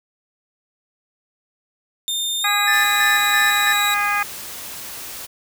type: tone with pitch glide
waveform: sawtooth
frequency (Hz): 3623 to 3861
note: A7 to B7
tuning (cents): +50 to -40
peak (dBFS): -18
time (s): 2.08-3.94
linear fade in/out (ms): 0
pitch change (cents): +110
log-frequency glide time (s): 2.41-2.49
type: harmonic tone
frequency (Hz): 410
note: G#4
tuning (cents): -22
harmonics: 2 / 3 / 4 / 5 / 6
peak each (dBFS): -25 / -22 / -23 / -25 / -25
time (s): 2.44-4.23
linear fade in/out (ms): 5
type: tone with tremolo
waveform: triangle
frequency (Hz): 1760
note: A6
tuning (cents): 0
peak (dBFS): -15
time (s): 2.67-3.73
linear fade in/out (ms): 10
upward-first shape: square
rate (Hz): 3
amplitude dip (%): 60
type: noise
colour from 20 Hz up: white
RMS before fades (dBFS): -33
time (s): 2.72-5.27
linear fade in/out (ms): 20
effects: none